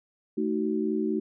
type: chord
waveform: sine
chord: D# diminished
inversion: second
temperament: equal with one note detuned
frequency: 220 / 311.1 / 374.9 Hz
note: A3 / D#4 / F#4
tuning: 0 / 0 / +23 cents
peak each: -29 dBFS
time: 0.37-1.2 s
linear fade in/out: 10 ms
effects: none